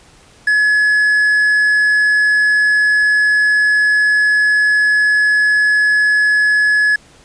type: tone with quantisation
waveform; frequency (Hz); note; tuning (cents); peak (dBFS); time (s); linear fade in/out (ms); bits
triangle; 1698; G#6; +38; -8; 0.47-6.96; 5; 6
effects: pink hiss -46 dBFS RMS until 7.24 s + resampled to 22050 Hz

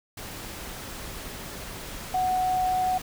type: tone in noise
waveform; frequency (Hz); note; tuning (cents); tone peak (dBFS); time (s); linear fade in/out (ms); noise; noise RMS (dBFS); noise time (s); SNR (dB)
sine; 740; F#5; 0; -22; 2.14-2.98; 5; pink; -38; 0.17-3.02; +13
effects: none

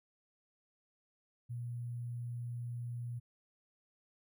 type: tone with sample-and-hold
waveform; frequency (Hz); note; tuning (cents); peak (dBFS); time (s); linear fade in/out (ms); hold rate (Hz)
sine; 120; B2; -49; -38; 1.49-3.2; 20; 11025
effects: none

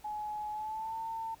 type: tone with pitch glide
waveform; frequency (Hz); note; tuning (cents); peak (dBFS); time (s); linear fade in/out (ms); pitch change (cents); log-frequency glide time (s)
sine; 845 to 900.4; G#5 to A5; +30 to +40; -35; 0.04-1.35; 10; +110; 0.51-0.97
effects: added 60 Hz sine -66 dBFS peak until 1.4 s + pink hiss -60 dBFS RMS until 1.4 s

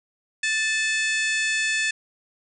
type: harmonic tone with a mistuned harmonic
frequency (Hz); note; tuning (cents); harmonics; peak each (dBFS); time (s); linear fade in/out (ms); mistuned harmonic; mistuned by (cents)
880; A5; 0; 2 / 3 / 4 / 5 / 6 / 7 / 8 / 9 / 10; -24 / -26 / -32 / -35 / -38 / -39 / -34 / -38 / -39; 0.43-1.91; 5; 3; -39
effects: none

